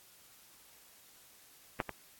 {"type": "clicks", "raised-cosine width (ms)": 0.5, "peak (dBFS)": [-16, -23], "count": 2, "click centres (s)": [1.802, 1.893], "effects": ["white hiss -60 dBFS RMS until 2.19 s", "AAC 64 kbps"]}